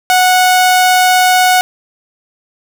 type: tone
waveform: sawtooth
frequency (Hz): 736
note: F#5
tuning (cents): -9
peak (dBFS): -3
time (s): 0.1-1.61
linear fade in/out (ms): 0
effects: none